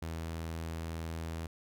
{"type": "tone", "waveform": "sawtooth", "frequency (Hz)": 81.8, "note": "E2", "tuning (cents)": -13, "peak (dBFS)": -33, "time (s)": [0.02, 1.47], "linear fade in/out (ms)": 5, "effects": []}